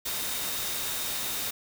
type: tone in noise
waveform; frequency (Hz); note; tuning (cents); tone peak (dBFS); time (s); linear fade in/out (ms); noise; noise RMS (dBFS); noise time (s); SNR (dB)
sine; 3697; A#7; -15; -40; 0.05-1.51; 10; white; -32; 0.05-1.51; -11
effects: none